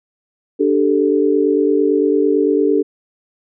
sine chord, D suspended fourth, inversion none, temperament just, 293.7 / 391.6 / 440.5 Hz, D4 / G4 / A4, 0 / -2 / +2 cents, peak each -16 dBFS, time 0.59-2.83 s, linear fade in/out 20 ms, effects none

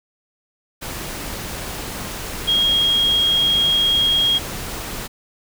sine tone in noise, 3265 Hz, G#7, 30 cents flat, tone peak -14 dBFS, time 2.47-4.39 s, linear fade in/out 20 ms, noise pink, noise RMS -29 dBFS, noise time 0.81-5.08 s, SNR +12 dB, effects none

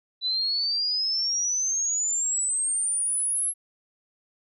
sine exponential sweep, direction up, 3961 to 11175 Hz, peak -23 dBFS, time 0.21-3.54 s, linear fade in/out 50 ms, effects none

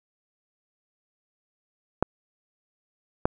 clicks, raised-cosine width 1 ms, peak -6 dBFS, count 2, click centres 2.026 / 3.255 s, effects none

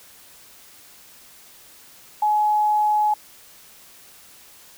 sine tone, 845 Hz, G#5, 30 cents sharp, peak -16 dBFS, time 2.22-3.14 s, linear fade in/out 5 ms, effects white hiss -48 dBFS RMS until 4.77 s

